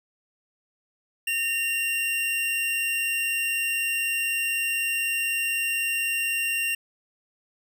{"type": "tone pair together", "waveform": "square", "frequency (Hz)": [1828, 2768], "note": ["A#6", "F7"], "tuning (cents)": [-34, -16], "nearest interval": "perfect fifth", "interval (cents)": 718, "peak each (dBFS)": [-34, -25], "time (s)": [1.27, 6.75], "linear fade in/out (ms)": 5, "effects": []}